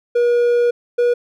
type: tone pair in turn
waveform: triangle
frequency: 479.7 / 482.8 Hz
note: A#4 / B4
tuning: +50 / -39 cents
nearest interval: unison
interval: 11 cents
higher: second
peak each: -10 dBFS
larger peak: neither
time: 0.15-0.71 / 0.98-1.14 s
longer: first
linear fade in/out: 10 ms
effects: none